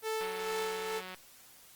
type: tone with tremolo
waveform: sawtooth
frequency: 440 Hz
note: A4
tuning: in tune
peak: -28 dBFS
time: 0.02-1.02 s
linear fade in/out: 50 ms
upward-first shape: sine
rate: 2.2 Hz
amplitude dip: 40%
type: click train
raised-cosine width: 0.3 ms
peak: -28 dBFS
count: 174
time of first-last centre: 0.21-1.145 s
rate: 185 Hz
effects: white hiss -57 dBFS RMS until 1.75 s + Opus 24 kbps